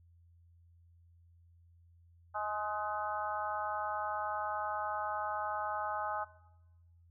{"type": "harmonic tone with a mistuned harmonic", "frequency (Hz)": 210, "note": "G#3", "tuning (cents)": 19, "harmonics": [3, 4, 5, 6, 7], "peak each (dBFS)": [-42, -37, -43, -39, -45], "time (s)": [2.34, 6.25], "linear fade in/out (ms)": 20, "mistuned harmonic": 7, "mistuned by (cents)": 39, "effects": ["noise-tail reverb RT60 1.0 s tail -18 dB re dry", "added 85 Hz sine -60 dBFS peak until 7.1 s"]}